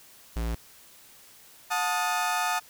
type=tone; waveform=square; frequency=57.1 Hz; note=A#1; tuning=35 cents flat; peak=-28 dBFS; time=0.36-0.55 s; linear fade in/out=5 ms
type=chord; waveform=30% pulse; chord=D# diminished; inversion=first; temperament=equal with one note detuned; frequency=723.9 / 880 / 1244.5 Hz; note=F#5 / A5 / D#6; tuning=-38 / 0 / 0 cents; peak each=-27 dBFS; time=1.7-2.6 s; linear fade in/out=20 ms
effects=white hiss -53 dBFS RMS until 2.69 s